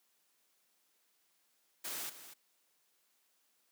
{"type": "noise with echo", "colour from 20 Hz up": "white", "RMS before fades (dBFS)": -41, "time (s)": [1.84, 2.1], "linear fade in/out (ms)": 10, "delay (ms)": 240, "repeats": 1, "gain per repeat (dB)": -12, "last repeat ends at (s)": 2.34, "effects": ["white hiss -75 dBFS RMS until 3.71 s", "high-pass 200 Hz 12 dB/octave"]}